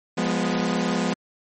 sawtooth chord, F diminished, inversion none, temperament equal with one note detuned, 177.36 / 207.7 / 246.9 Hz, F3 / Ab3 / Cb4, +27 / 0 / 0 cents, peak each -22 dBFS, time 0.17-1.14 s, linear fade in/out 10 ms, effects MP3 32 kbps

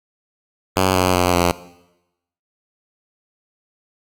5% pulse tone with pitch steps, 94 / 91.8 / 89.65 / 87.55 Hz, F#2 / F#2 / F2 / F2, +28 / -13 / +46 / +5 cents, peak -3 dBFS, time 0.76-1.52 s, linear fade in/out 10 ms, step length 190 ms, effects noise-tail reverb RT60 0.9 s tail -18 dB re dry + Opus 48 kbps

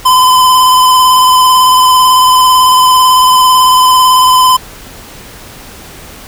square tone with vibrato, 1018 Hz, C6, 48 cents flat, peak -4 dBFS, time 0.05-4.57 s, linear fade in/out 10 ms, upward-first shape square, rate 18 Hz, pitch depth 17 cents each way, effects pink hiss -31 dBFS RMS until 6.27 s

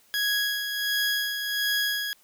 20% pulse tone with tremolo, 1661.2 Hz, G#6, in tune, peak -18 dBFS, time 0.14-2.13 s, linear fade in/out 0 ms, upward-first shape sine, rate 1.4 Hz, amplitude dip 50%, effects white hiss -60 dBFS RMS until 2.23 s

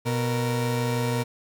30% pulse tone pair together, 123.05 / 466.2 Hz, B2 / A#4, -6 / 0 cents, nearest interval octave + major seventh, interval 2306 cents, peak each -22 / -26 dBFS, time 0.05-1.24 s, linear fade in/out 20 ms, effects 10-bit

